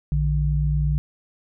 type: tone pair together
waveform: sine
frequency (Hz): 58.98 / 148.8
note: A#1 / D3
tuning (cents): +21 / +23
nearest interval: octave + major third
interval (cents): 1602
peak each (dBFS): -21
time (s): 0.12-0.98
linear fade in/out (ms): 0
effects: none